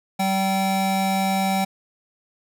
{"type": "tone pair together", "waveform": "square", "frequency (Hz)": [192.5, 771.9], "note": ["G3", "G5"], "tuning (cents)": [-31, -27], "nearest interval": "2 octaves", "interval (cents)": 2404, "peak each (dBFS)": -23, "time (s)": [0.19, 1.65], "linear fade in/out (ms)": 10, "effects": []}